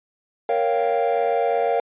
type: chord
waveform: triangle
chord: G half-diminished seventh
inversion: first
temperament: equal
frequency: 466.2 / 554.4 / 698.5 / 784 Hz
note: Bb4 / Db5 / F5 / G5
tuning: 0 / 0 / 0 / 0 cents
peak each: -20 / -22 / -20 / -24 dBFS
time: 0.49-1.8 s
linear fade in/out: 2 ms
effects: tanh soft clip ceiling -10 dBFS + resampled to 8000 Hz